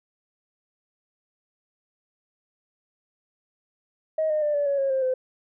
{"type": "tone with pitch steps", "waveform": "sine", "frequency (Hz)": [630, 612.1, 594.6, 577.7, 561.3, 545.3, 529.8, 514.7], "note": ["D#5", "D#5", "D5", "D5", "C#5", "C#5", "C5", "C5"], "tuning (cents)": [21, -28, 21, -29, 22, -29, 22, -29], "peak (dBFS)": -20, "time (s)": [4.18, 5.14], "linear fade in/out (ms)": 5, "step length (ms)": 120, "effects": ["tanh soft clip ceiling -16 dBFS"]}